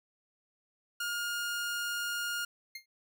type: tone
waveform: sawtooth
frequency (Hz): 1419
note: F6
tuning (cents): +27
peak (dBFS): -29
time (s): 1-2.45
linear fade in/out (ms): 5
type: tone with exponential decay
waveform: 25% pulse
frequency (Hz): 2122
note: C7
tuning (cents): +24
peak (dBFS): -34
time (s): 2.75-2.86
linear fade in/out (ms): 5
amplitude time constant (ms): 23
effects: none